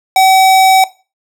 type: tone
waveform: square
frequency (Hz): 761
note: F#5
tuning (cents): +48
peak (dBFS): -6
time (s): 0.16-0.84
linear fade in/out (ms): 2
effects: noise-tail reverb RT60 0.3 s tail -17 dB re dry